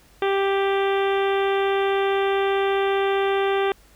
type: harmonic tone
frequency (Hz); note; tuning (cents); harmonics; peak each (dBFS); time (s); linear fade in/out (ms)
392.8; G4; +4; 1 / 2 / 3 / 4 / 5 / 6 / 7 / 8 / 9; -20 / -26 / -30 / -32 / -34 / -36 / -37 / -38 / -39; 0.22-3.72; 2
effects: added 50 Hz sine -54 dBFS peak until 3.95 s + pink hiss -55 dBFS RMS until 3.95 s